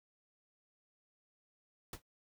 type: noise with exponential decay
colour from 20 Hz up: pink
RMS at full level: -40 dBFS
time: 1.93-2.02 s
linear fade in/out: 2 ms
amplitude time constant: 19 ms
effects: noise-tail reverb RT60 0.1 s tail -24 dB re dry